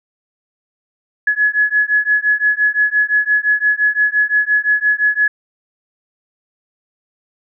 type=beating tone pair; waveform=sine; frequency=1692 / 1697.8 Hz; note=G#6 / G#6; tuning=+32 / +38 cents; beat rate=5.8 Hz; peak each=-15 dBFS; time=1.27-5.28 s; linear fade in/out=5 ms; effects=none